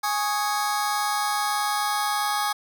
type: chord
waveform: sawtooth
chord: Ab suspended fourth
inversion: none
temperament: just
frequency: 830.6 / 1107.5 / 1245.9 Hz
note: Ab5 / Db6 / Eb6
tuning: 0 / -2 / +2 cents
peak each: -21 / -27 / -24 dBFS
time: 0.03-2.53 s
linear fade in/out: 10 ms
effects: none